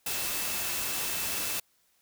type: tone in noise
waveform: sine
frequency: 2637 Hz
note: E7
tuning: in tune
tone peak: -42 dBFS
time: 0.06-1.6 s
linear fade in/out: 5 ms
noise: white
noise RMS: -32 dBFS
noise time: 0.06-1.6 s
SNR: -13 dB
effects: white hiss -69 dBFS RMS until 2.01 s